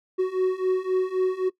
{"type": "beating tone pair", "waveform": "triangle", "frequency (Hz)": [370, 373.8], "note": ["F#4", "F#4"], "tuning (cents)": [0, 18], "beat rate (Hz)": 3.8, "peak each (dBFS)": [-23, -21], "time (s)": [0.18, 1.5], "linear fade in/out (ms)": 20, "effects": ["noise-tail reverb RT60 0.1 s tail -19 dB re dry"]}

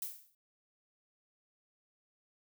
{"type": "noise with exponential decay", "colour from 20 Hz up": "violet", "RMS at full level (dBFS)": -36, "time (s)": [0.02, 0.35], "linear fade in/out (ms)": 2, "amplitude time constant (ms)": 70, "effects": []}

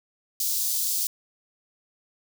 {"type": "high-pass noise", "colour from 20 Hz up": "white", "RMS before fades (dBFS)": -26, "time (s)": [0.4, 1.07], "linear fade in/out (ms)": 2, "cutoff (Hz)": 4300, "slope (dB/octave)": 24, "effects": []}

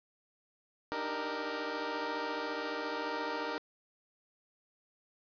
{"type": "chord", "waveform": "15% pulse", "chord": "Eb major seventh", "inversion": "third", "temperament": "equal with one note detuned", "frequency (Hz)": [296.7, 311.1, 392, 466.2], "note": ["D4", "Eb4", "G4", "Bb4"], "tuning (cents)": [18, 0, 0, 0], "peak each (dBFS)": [-35, -36, -37, -31], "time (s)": [0.92, 3.58], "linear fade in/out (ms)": 0, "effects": ["resampled to 11025 Hz", "10-bit"]}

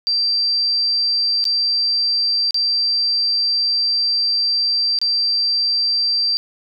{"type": "tone with dropouts", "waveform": "sine", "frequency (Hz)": 4699, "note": "D8", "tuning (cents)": 0, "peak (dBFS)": -15, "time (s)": [0.07, 6.37], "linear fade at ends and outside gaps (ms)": 0, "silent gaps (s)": [[1.441, 1.453], [2.508, 2.544], [4.988, 5.015]], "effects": []}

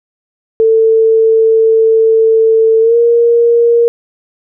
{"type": "tone with pitch glide", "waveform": "sine", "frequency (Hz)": [446.3, 469.3], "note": ["A4", "A#4"], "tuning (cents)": [25, 12], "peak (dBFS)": -5, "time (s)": [0.6, 3.88], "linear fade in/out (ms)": 0, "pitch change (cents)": 87, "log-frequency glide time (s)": [2.81, 2.96], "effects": []}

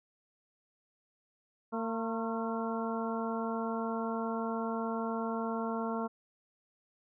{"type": "harmonic tone with a mistuned harmonic", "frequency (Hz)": 227.1, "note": "A#3", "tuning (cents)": -45, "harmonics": [1, 2, 3, 4, 5, 6], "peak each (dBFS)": [-35, -38, -40, -41, -42, -43], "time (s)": [1.72, 6.08], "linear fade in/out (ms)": 20, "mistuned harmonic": 5, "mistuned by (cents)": -67, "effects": []}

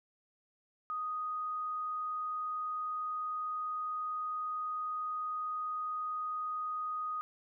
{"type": "tone", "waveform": "sine", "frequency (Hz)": 1244.5, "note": "D#6", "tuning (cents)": 0, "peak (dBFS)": -34, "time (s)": [0.9, 7.21], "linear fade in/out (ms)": 0, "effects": []}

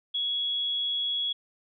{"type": "tone", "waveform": "sine", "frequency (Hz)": 3348, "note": "G#7", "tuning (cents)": 13, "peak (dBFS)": -26, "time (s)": [0.14, 1.33], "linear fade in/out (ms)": 10, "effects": []}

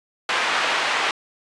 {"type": "band-pass noise", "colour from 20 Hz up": "pink", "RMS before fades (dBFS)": -22, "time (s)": [0.29, 1.11], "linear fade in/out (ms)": 2, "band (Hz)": [910, 3000], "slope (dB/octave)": 12, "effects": ["resampled to 22050 Hz"]}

